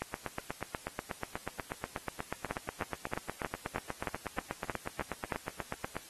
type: two click trains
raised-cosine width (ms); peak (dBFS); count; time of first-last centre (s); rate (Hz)
0.5; -20 / -18; 50 / 10; 0.02-5.967 / 2.51-5.322; 8.24 / 3.2
effects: white hiss -53 dBFS RMS until 6.09 s + AAC 32 kbps